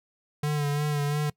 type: tone with vibrato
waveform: square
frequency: 146.83 Hz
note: D3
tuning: in tune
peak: -25 dBFS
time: 0.43-1.3 s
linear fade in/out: 5 ms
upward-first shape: sine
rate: 2.9 Hz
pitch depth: 35 cents each way
effects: noise-tail reverb RT60 0.1 s tail -22 dB re dry